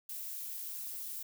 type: noise with amplitude modulation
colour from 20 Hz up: violet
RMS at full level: -39 dBFS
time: 0.09-1.23 s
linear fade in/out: 5 ms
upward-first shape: sine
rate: 245 Hz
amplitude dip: 60%
effects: none